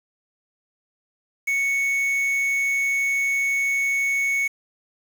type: tone with quantisation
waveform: triangle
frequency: 2217 Hz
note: C#7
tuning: in tune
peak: -18 dBFS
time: 1.47-4.48 s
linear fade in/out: 10 ms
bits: 6
effects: none